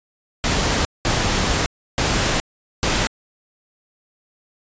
pink noise bursts at uneven times, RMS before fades -19 dBFS, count 4, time 0.44-0.85 / 1.05-1.66 / 1.98-2.4 / 2.83-3.07 s, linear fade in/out 0 ms, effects resampled to 16000 Hz

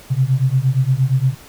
sine beating tone pair, 127.3 / 135.9 Hz, C3 / C#3, -47 / -34 cents, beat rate 8.6 Hz, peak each -16 dBFS, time 0.1-1.35 s, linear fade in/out 20 ms, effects pink hiss -42 dBFS RMS until 1.48 s

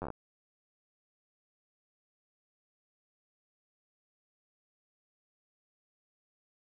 slowing click train, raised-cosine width 1 ms, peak -24 dBFS, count 7, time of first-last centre 0.02-0.103 s, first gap 10 ms, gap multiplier 1.13, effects none

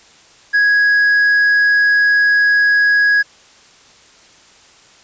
sine tone with tanh clipping, 1661.2 Hz, G#6, in tune, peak -10 dBFS, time 0.53-3.23 s, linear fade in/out 20 ms, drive 3 dB, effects white hiss -46 dBFS RMS until 5.03 s + resampled to 16000 Hz

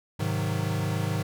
square chord, Ab dominant seventh, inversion none, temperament equal, 103.83 / 130.81 / 155.56 / 185 Hz, Ab2 / C3 / Eb3 / Gb3, 0 / 0 / 0 / 0 cents, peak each -30 / -34 / -31 / -36 dBFS, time 0.19-1.23 s, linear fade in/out 10 ms, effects none

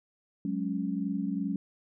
sine chord, F# suspended second, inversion none, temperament equal, 185 / 207.7 / 277.2 Hz, F#3 / G#3 / C#4, 0 / 0 / 0 cents, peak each -33 dBFS, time 0.45-1.56 s, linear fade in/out 2 ms, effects none

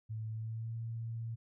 sine tone with pitch glide, 110 to 114.41 Hz, A2 to A#2, 0 to -32 cents, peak -37 dBFS, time 0.09-1.36 s, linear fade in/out 20 ms, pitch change +68 cents, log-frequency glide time 0.3-0.76 s, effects none

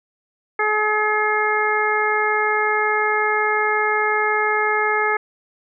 harmonic tone, 425.5 Hz, G#4, 42 cents sharp, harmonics 1 / 2 / 3 / 4 / 5, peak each -23 / -23 / -23 / -23 / -23 dBFS, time 0.59-5.17 s, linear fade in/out 5 ms, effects none

